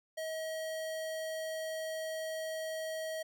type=tone; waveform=square; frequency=637 Hz; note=D#5; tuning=41 cents sharp; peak=-37 dBFS; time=0.17-3.23 s; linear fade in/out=10 ms; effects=none